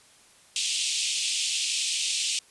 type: band-pass noise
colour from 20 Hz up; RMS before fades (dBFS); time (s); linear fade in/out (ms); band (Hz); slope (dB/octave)
pink; -28; 0.56-2.39; 2; 2600 to 9100; 48
effects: white hiss -56 dBFS RMS until 2.5 s + resampled to 24000 Hz